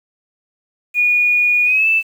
sine tone with pitch glide, 2449 to 2640 Hz, D#7 to E7, -28 to +2 cents, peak -11 dBFS, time 0.94-2.03 s, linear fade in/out 50 ms, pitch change +130 cents, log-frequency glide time 1.65-1.87 s, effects 7-bit

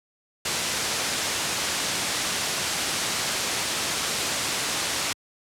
white low-pass noise, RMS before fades -27 dBFS, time 0.45-5.13 s, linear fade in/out 5 ms, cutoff 7400 Hz, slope 12 dB/octave, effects high-pass 80 Hz 12 dB/octave + low-pass 12000 Hz 12 dB/octave

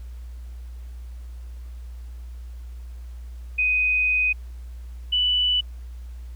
sine tone pair in turn, 2500 / 2973 Hz, D#7 / F#7, +8 / +8 cents, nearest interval minor third, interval 300 cents, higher second, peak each -18 dBFS, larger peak neither, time 3.58-4.33 / 5.12-5.61 s, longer first, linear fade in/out 10 ms, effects added 60 Hz sine -34 dBFS peak until 6.35 s + pink hiss -58 dBFS RMS until 6.35 s

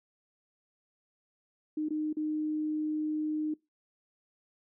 sine tone with dropouts, 306.8 Hz, D#4, 24 cents flat, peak -29 dBFS, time 1.77-3.54 s, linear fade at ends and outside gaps 5 ms, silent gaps 1.887-1.905 / 2.129-2.168 s, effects noise-tail reverb RT60 0.2 s tail -22 dB re dry

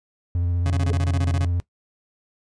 triangle tone with vibrato, 87.31 Hz, F2, in tune, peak -18 dBFS, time 0.35-1.6 s, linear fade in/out 0 ms, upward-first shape sine, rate 15 Hz, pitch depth 27 cents each way
30% pulse tone bursts, 138.7 Hz, C#3, 1 cent sharp, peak -21 dBFS, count 12, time 0.66-1.447 s, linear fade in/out 0 ms, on 39 ms, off 29 ms
sine tone with exponential growth, 424.5 Hz, G#4, 38 cents sharp, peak -24 dBFS, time 0.76-0.92 s, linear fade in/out 2 ms, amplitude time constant 34 ms
effects noise-tail reverb RT60 0.1 s tail -19 dB re dry + resampled to 22050 Hz

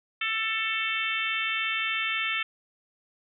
harmonic tone, 443.4 Hz, A4, 13 cents sharp, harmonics 3 / 4 / 5 / 6 / 7 / 8, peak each -34 / -34 / -31 / -31 / -35 / -37 dBFS, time 0.21-2.43 s, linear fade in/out 5 ms, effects none

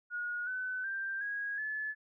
sine tone with pitch steps, 1444 / 1509.7 / 1578.3 / 1650.1 / 1725.2 Hz, F#6 / F#6 / G6 / G#6 / A6, -43 / +34 / +11 / -12 / -35 cents, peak -34 dBFS, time 0.1-1.95 s, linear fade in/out 50 ms, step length 370 ms, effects none

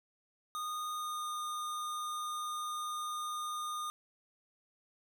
square tone with pitch glide, 1231 to 1221.1 Hz, D#6 to D#6, -19 to -33 cents, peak -37 dBFS, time 0.55-3.9 s, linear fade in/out 0 ms, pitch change -14 cents, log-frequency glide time 0.94-1.28 s, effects none

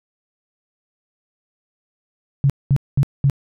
sine tone bursts, 138.59 Hz, C#3, in tune, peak -11 dBFS, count 4, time 2.44-3.298 s, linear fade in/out 0 ms, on 57 ms, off 210 ms, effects none

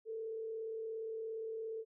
sine tone with frequency modulation, 445.8 Hz, A4, 23 cents sharp, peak -39 dBFS, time 0.05-1.85 s, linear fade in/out 50 ms, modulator 37.2 Hz, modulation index 0.3, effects none

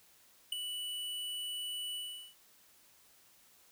square tone with ADSR envelope, 2960 Hz, F#7, in tune, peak -29 dBFS, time 0.52-2.35 s, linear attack 6 ms, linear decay 6 ms, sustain -9 dB, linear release 400 ms, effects white hiss -64 dBFS RMS until 3.71 s

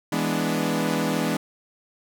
sawtooth chord, E dominant seventh, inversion none, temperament equal, 164.81 / 207.7 / 246.9 / 293.7 Hz, E3 / G#3 / B3 / D4, 0 / 0 / 0 / 0 cents, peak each -24 dBFS, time 0.12-1.37 s, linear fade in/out 5 ms, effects none

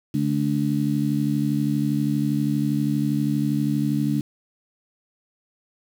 harmonic tone, 72.5 Hz, D2, 22 cents flat, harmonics 2 / 3 / 4, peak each -24 / -24 / -24 dBFS, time 0.14-4.21 s, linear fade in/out 5 ms, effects 7-bit

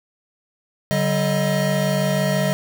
square tone cluster, 144.8 / 190.7 / 627 Hz, D3 / G3 / D#5, -24 / -47 / +13 cents, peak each -23 dBFS, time 0.91-2.53 s, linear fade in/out 0 ms, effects none

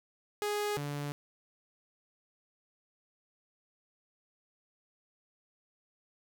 sawtooth tone pair in turn, 415.3 / 144.81 Hz, G#4 / D3, 0 / -24 cents, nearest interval octave + tritone, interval 1824 cents, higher first, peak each -27 / -31 dBFS, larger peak first, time 0.42-0.77 / 0.77-1.12 s, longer neither, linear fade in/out 0 ms, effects none

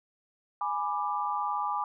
sine chord, G# diminished, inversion none, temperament equal with one note detuned, 830.6 / 987.8 / 1181.5 Hz, G#5 / B5 / D6, 0 / 0 / +10 cents, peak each -32 / -33 / -32 dBFS, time 0.61-1.84 s, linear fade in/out 2 ms, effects none

